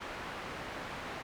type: low-pass noise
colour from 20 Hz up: white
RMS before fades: -42 dBFS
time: 0-1.23 s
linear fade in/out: 20 ms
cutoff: 1700 Hz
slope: 12 dB/octave
effects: none